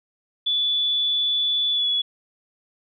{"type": "tone with pitch glide", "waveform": "sine", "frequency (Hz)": [3457, 3392], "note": ["A7", "G#7"], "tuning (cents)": [-31, 36], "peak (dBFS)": -19, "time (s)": [0.46, 2.02], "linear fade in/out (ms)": 10, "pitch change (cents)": -33, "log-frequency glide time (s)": [1.71, 1.88], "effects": []}